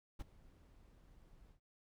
brown noise with ADSR envelope, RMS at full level -42 dBFS, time 0.19-1.6 s, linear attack 15 ms, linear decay 24 ms, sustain -21 dB, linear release 96 ms, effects none

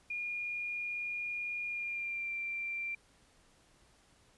sine tone with pitch glide, 2426 to 2361 Hz, D#7 to D7, -44 to +9 cents, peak -35 dBFS, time 0.1-2.95 s, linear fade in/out 5 ms, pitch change -47 cents, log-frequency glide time 1.65-2.32 s, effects pink hiss -66 dBFS RMS until 4.37 s + resampled to 24000 Hz

